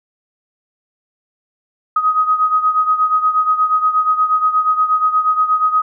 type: beating tone pair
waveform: sine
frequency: 1255 / 1263.4 Hz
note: D#6 / D#6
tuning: +15 / +26 cents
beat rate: 8.4 Hz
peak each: -13 / -18 dBFS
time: 1.96-5.82 s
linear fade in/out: 5 ms
effects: none